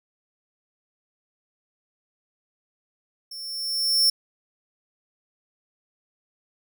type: tone with level ramp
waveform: 40% pulse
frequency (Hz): 5400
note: E8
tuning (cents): +41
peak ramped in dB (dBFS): -35 to -14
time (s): 3.31-4.1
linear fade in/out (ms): 5
effects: none